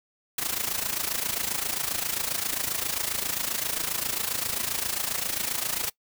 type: noise with amplitude modulation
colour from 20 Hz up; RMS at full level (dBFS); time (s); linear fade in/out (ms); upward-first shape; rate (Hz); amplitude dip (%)
white; -26; 0.38-5.9; 5; sine; 27.5; 75
effects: noise-tail reverb RT60 0.1 s tail -22 dB re dry